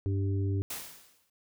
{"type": "harmonic tone", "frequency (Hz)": 98, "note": "G2", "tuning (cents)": 0, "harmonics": [1, 3, 4], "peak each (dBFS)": [-27, -37, -39], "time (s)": [0.06, 0.62], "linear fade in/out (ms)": 0}
{"type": "noise with exponential decay", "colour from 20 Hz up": "white", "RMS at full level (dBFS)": -35, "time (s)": [0.7, 1.3], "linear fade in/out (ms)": 5, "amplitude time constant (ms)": 130}
{"effects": []}